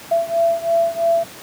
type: beating tone pair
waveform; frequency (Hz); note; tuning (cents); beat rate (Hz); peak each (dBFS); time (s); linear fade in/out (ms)
sine; 670 / 673; E5 / E5; +28 / +36; 3; -17 / -19; 0.11-1.24; 10
effects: pink hiss -37 dBFS RMS until 1.42 s + high-pass 150 Hz 12 dB/octave